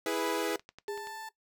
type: chord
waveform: sawtooth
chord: E major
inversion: none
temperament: equal with one note detuned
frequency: 328.5 / 415.3 / 493.9 Hz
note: E4 / G#4 / B4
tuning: -6 / 0 / 0 cents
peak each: -30 dBFS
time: 0.06-0.56 s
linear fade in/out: 2 ms
type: click train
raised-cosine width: 0.2 ms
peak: -30 dBFS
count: 7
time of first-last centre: 0.5-1.071 s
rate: 10.5 Hz
type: tone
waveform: 30% pulse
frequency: 883 Hz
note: A5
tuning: 6 cents sharp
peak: -38 dBFS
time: 0.88-1.29 s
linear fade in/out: 5 ms
type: tone with exponential decay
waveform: sine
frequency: 409.4 Hz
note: G#4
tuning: 25 cents flat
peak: -32 dBFS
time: 0.88-1.31 s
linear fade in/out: 5 ms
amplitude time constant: 93 ms
effects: noise-tail reverb RT60 0.1 s tail -17 dB re dry